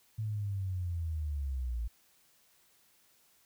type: linear sweep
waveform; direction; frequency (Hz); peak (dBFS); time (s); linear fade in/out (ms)
sine; down; 110.4 to 55; -32; 0.18-1.88; 10
effects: white hiss -67 dBFS RMS until 3.45 s